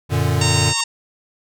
square chord, Gb augmented, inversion none, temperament equal, 92.5 / 116.54 / 146.83 Hz, Gb2 / Bb2 / D3, 0 / 0 / 0 cents, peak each -21 dBFS, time 0.09-0.74 s, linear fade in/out 50 ms
harmonic tone, 920 Hz, A#5, 23 cents flat, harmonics 1 / 2 / 3 / 4 / 5 / 6 / 7 / 8 / 9, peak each -28 / -31 / -25 / -27 / -25 / -28 / -28 / -28 / -27 dBFS, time 0.41-0.84 s, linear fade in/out 5 ms
45% pulse tone with exponential growth, 1100 Hz, C#6, 14 cents flat, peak -22 dBFS, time 0.68-0.81 s, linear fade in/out 5 ms, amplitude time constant 28 ms
effects none

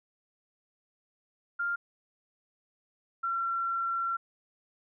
sine tone pair in turn, 1398 / 1361.3 Hz, F6 / F6, +1 / -45 cents, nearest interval unison, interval 46 cents, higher first, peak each -28 dBFS, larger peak neither, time 1.59-1.76 / 3.23-4.17 s, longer second, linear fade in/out 10 ms, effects none

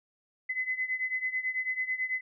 sine beating tone pair, 2025 / 2034.1 Hz, B6 / C7, +43 / -49 cents, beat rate 9.1 Hz, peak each -31 / -34 dBFS, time 0.49-2.21 s, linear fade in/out 10 ms, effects none

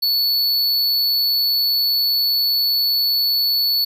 square tone, 4435 Hz, C#8, in tune, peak -16 dBFS, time 0.02-3.85 s, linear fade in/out 10 ms, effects none

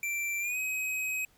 square tone with pitch glide, 2349 to 2532 Hz, D7 to D#7, 0 to +30 cents, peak -31 dBFS, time 0.03-1.25 s, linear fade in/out 2 ms, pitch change +130 cents, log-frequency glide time 0.4-0.58 s, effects pink hiss -65 dBFS RMS until 1.37 s

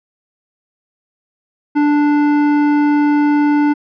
sine tone with hard clipping, 293.7 Hz, D4, in tune, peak -12 dBFS, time 1.75-3.74 s, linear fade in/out 20 ms, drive 12 dB, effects resampled to 11025 Hz

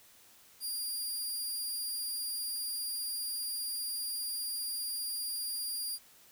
15% pulse tone, 4805 Hz, D8, 39 cents sharp, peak -28 dBFS, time 0.6-5.99 s, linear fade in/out 50 ms, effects white hiss -60 dBFS RMS until 6.31 s

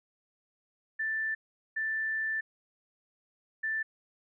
sine tone bursts at uneven times, 1767 Hz, A6, 7 cents sharp, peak -29 dBFS, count 3, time 0.99-1.35 / 1.76-2.41 / 3.63-3.83 s, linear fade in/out 10 ms, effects none

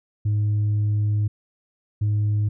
sine tone pair in turn, 104.8 / 104.8 Hz, G#2 / G#2, +16 / +16 cents, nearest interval unison, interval 0 cents, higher neither, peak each -16 dBFS, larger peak neither, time 0.25-1.28 / 2.01-2.49 s, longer first, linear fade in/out 10 ms, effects tanh soft clip ceiling -17 dBFS

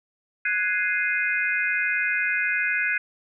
sine chord, Ab dominant seventh, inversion third, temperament equal, 1480 / 1661.2 / 2093 / 2489 Hz, Gb6 / Ab6 / C7 / Eb7, 0 / 0 / 0 / 0 cents, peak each -27 dBFS, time 0.45-2.98 s, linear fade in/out 5 ms, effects none

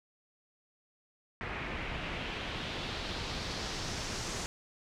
pink noise with low-pass filter sweep, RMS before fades -38 dBFS, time 1.41-4.46 s, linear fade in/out 0 ms, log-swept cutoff 2100 to 6900 Hz, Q 1.9, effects none

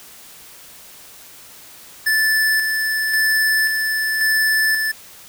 square tone with tremolo, 1751 Hz, A6, 9 cents flat, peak -15 dBFS, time 2.06-4.92 s, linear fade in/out 10 ms, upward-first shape square, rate 0.93 Hz, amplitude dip 35%, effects white hiss -42 dBFS RMS until 5.28 s

